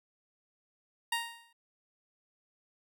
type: tone with exponential decay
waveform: 15% pulse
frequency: 932.3 Hz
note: A#5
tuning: in tune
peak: -21 dBFS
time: 1.12-1.53 s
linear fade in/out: 5 ms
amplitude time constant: 88 ms
effects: none